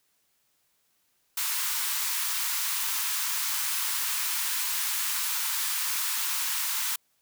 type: high-pass noise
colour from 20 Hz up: white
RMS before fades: -29 dBFS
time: 1.37-6.96 s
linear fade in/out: 5 ms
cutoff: 870 Hz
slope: 96 dB/octave
effects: white hiss -71 dBFS RMS until 7.21 s